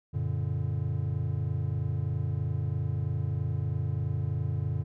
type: chord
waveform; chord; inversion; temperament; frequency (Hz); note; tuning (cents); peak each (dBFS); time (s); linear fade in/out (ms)
triangle; Gb augmented; none; just; 92.5 / 115.62 / 144.53; Gb2 / Bb2 / D3; 0 / -14 / -27; -30; 0.13-4.84; 20
effects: none